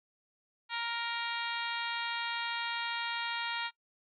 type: harmonic tone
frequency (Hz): 467.5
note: A#4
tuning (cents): +5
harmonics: 2 / 3 / 4 / 5 / 6 / 7 / 8 / 9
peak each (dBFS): -38 / -40 / -41 / -42 / -43 / -43 / -44 / -45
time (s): 0.69-3.71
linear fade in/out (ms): 50
effects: noise-tail reverb RT60 0.1 s tail -21 dB re dry + MP3 64 kbps